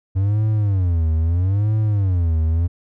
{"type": "tone with vibrato", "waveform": "triangle", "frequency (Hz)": 92.9, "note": "F#2", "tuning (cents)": 7, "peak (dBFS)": -13, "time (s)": [0.15, 2.68], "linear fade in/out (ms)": 20, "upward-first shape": "sine", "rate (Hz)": 0.77, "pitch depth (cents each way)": 270, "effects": []}